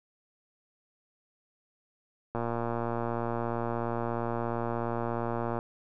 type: click train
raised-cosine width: 1 ms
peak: -18 dBFS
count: 380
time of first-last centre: 2.35-5.589 s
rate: 117 Hz
effects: none